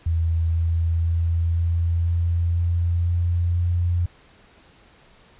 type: tone with pitch steps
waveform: sine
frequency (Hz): 82.5 / 83.17 / 83.85 / 84.53 / 85.21 / 85.9 / 86.6 / 87.3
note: E2 / E2 / E2 / E2 / F2 / F2 / F2 / F2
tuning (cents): +2 / +16 / +30 / +44 / -42 / -28 / -14 / 0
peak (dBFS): -18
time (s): 0.06-4.06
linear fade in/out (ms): 5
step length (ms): 500
effects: pink hiss -53 dBFS RMS until 5.39 s + resampled to 8000 Hz